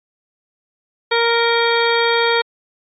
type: harmonic tone with a mistuned harmonic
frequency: 466.2 Hz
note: A#4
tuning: in tune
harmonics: 1 / 2 / 3 / 4 / 5 / 7 / 8 / 9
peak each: -17 / -20 / -22 / -23 / -24 / -25 / -26 / -27 dBFS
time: 1.11-2.42 s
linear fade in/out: 10 ms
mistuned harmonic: 9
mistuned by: +62 cents
effects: AAC 64 kbps